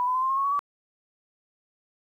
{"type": "tone with pitch steps", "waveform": "sine", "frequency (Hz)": [987, 1008.3, 1030.1, 1052.4, 1075.1, 1098.3, 1122, 1146.3], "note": ["B5", "B5", "C6", "C6", "C6", "C#6", "C#6", "D6"], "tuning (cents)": [-1, 36, -27, 10, 47, -16, 21, -42], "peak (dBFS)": -22, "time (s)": [0, 0.592], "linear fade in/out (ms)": 0, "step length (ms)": 74, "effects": ["10-bit"]}